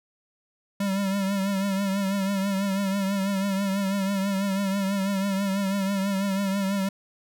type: tone with vibrato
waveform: square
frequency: 196 Hz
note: G3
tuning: in tune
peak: -24 dBFS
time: 0.8-6.89 s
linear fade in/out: 5 ms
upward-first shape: triangle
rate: 6.1 Hz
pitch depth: 61 cents each way
effects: none